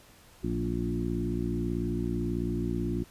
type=harmonic tone with a mistuned harmonic; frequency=58.27 Hz; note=A#1; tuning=in tune; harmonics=1 / 2 / 3 / 4 / 5 / 6; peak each=-35 / -35 / -35 / -35 / -35 / -35 dBFS; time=0.43-3.04 s; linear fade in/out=10 ms; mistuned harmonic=3; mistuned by=+30 cents; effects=pink hiss -56 dBFS RMS until 3.1 s + resampled to 32000 Hz